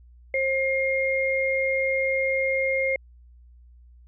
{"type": "tone pair together", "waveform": "sine", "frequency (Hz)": [532, 2128], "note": ["C5", "C7"], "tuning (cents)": [29, 29], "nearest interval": "2 octaves", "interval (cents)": 2400, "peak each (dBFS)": -24, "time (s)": [0.34, 2.96], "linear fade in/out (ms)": 2, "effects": ["added 60 Hz sine -48 dBFS peak until 4.07 s"]}